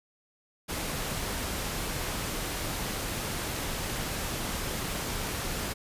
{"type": "noise", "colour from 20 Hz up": "pink", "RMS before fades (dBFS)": -33, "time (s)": [0.68, 5.74], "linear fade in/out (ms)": 20, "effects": ["resampled to 32000 Hz"]}